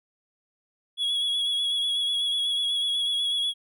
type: tone with vibrato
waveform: triangle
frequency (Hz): 3353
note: G#7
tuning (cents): +16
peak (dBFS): -22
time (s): 0.97-3.54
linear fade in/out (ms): 50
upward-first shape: triangle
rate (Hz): 8.1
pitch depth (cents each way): 32
effects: none